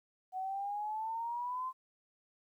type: exponential sweep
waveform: sine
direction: up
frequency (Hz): 741 to 1046.5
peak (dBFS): -35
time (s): 0.32-1.73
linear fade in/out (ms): 50
effects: 12-bit